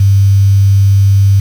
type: tone with quantisation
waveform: sine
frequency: 98.5 Hz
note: G2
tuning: 9 cents sharp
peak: -4 dBFS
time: 0-1.4 s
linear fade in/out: 5 ms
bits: 5
effects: none